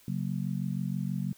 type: chord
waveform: sine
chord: F# major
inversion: second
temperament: just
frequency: 138.75 / 185 / 231.2 Hz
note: C#3 / F#3 / A#3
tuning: +2 / 0 / -14 cents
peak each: -33 / -32 / -38 dBFS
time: 0.08-1.33 s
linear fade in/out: 2 ms
effects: white hiss -59 dBFS RMS until 1.37 s